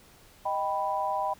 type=chord; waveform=sine; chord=Eb augmented; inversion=none; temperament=equal; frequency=622.3 / 784 / 987.8 Hz; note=Eb5 / G5 / B5; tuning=0 / 0 / 0 cents; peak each=-33 / -30 / -30 dBFS; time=0.45-1.34 s; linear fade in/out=10 ms; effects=pink hiss -56 dBFS RMS until 1.39 s

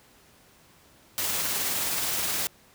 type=noise with tremolo; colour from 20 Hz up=white; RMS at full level=-27 dBFS; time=1.18-2.47 s; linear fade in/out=0 ms; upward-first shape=triangle; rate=19 Hz; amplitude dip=25%; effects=pink hiss -57 dBFS RMS until 2.74 s + high-pass 60 Hz 12 dB/octave

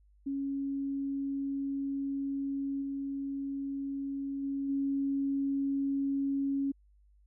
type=tone with level steps; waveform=sine; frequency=276.2 Hz; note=C#4; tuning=6 cents flat; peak=-31 / -33 / -31 / -28 dBFS; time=0.26-6.72 s; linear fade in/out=10 ms; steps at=2.81 / 4.42 / 4.68 s; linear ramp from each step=20 ms; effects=added 50 Hz sine -60 dBFS peak until 7.26 s

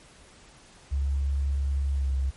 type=tone with pitch glide; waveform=sine; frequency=69.3 to 67.09 Hz; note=C#2 to C2; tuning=0 to +44 cents; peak=-23 dBFS; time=0.91-2.31 s; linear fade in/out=20 ms; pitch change=-56 cents; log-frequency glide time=1.93-2.09 s; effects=pink hiss -53 dBFS RMS until 2.36 s + MP3 48 kbps

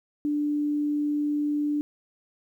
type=tone; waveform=sine; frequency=294.6 Hz; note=D4; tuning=6 cents sharp; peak=-23 dBFS; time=0.25-1.81 s; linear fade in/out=0 ms; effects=10-bit

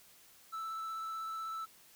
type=tone with vibrato; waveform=triangle; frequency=1318.5 Hz; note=E6; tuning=in tune; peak=-36 dBFS; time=0.52-1.66 s; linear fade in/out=20 ms; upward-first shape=triangle; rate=16 Hz; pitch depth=14 cents each way; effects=white hiss -61 dBFS RMS until 1.95 s

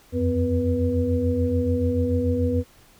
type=tone cluster; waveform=sine; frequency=83.4 / 90.3 / 252.4 / 487.2 Hz; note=E2 / F#2 / B3 / B4; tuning=+21 / -42 / +38 / -24 cents; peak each=-28 / -24 / -24 / -25 dBFS; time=0.12-2.64 s; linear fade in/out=50 ms; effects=pink hiss -54 dBFS RMS until 2.99 s

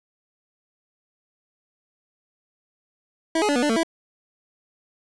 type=tone with pitch steps; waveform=25% pulse; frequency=324.6 / 420.4 / 288.3 / 243.4 / 295.7 / 225 / 328.9 Hz; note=E4 / G#4 / D4 / B3 / D4 / A3 / E4; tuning=-27 / +21 / -32 / -25 / +12 / +39 / -4 cents; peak=-15 dBFS; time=3.35-3.833 s; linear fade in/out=5 ms; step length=69 ms; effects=resampled to 22050 Hz + 7-bit

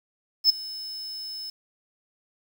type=tone with ADSR envelope; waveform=triangle; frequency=5230 Hz; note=E8; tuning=15 cents flat; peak=-11 dBFS; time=0.44-1.5 s; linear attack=56 ms; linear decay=10 ms; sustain=-21 dB; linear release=4 ms; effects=8-bit

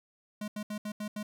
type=tone bursts at uneven times; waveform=square; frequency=210 Hz; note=G#3; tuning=19 cents sharp; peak=-35 dBFS; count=6; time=0.41-0.48 / 0.56-0.63 / 0.7-0.78 / 0.85-0.92 / 1-1.08 / 1.16-1.23 s; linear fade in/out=5 ms; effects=none

